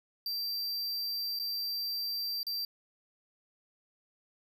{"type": "tone with dropouts", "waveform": "square", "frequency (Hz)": 4699, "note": "D8", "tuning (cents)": 0, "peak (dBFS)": -33, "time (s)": [0.26, 2.65], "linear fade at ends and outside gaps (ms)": 2, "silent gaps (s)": [[1.39, 1.397], [2.431, 2.467]], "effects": []}